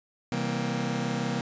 sawtooth chord, C dominant seventh, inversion none, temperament just, 130.81 / 163.52 / 196.22 / 235.5 Hz, C3 / E3 / G3 / Bb3, 0 / -14 / +2 / +18 cents, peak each -29 / -30 / -30 / -27 dBFS, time 0.32-1.41 s, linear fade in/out 2 ms, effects resampled to 16000 Hz

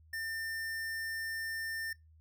square tone, 1800 Hz, A6, 39 cents sharp, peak -37 dBFS, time 0.13-1.93 s, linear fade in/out 5 ms, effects noise-tail reverb RT60 0.2 s tail -24 dB re dry + added 79 Hz sine -58 dBFS peak until 2.2 s

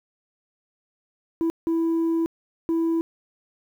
sine tone bursts at uneven times, 329.8 Hz, E4, 1 cent sharp, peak -17 dBFS, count 3, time 1.41-1.5 / 1.67-2.26 / 2.69-3.01 s, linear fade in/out 0 ms, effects tanh soft clip ceiling -19 dBFS + 9-bit

